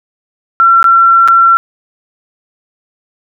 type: tone with dropouts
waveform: sine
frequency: 1357 Hz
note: E6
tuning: 50 cents sharp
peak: -3 dBFS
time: 0.6-1.57 s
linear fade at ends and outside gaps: 0 ms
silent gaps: 0.828-0.842 / 1.277-1.284 s
effects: none